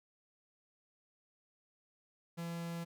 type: tone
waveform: 45% pulse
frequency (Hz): 168.9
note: E3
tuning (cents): +42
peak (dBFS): -39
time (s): 2.37-2.85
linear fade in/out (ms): 20
effects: none